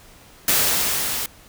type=noise with level ramp; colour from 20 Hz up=white; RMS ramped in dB=-17 to -26 dBFS; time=0.48-1.26 s; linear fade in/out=2 ms; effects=pink hiss -48 dBFS RMS until 1.48 s